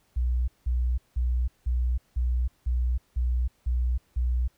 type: tone bursts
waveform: sine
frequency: 61.3 Hz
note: B1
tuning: 12 cents flat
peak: -22 dBFS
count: 9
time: 0.16-4.48 s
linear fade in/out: 10 ms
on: 320 ms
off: 180 ms
effects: pink hiss -67 dBFS RMS until 4.57 s